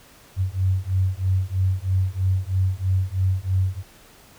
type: beating tone pair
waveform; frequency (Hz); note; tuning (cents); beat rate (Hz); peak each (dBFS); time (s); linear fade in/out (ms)
sine; 92.5 / 95.6; F#2 / G2; 0 / -43; 3.1; -22; 0.36-3.83; 50
effects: pink hiss -50 dBFS RMS until 4.38 s